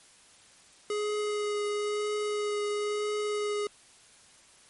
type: tone with vibrato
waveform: square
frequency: 417.2 Hz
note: G#4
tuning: 8 cents sharp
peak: -29 dBFS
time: 0.9-3.67 s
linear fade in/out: 2 ms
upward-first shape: triangle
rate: 1 Hz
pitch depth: 13 cents each way
effects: white hiss -57 dBFS RMS until 4.69 s + MP3 48 kbps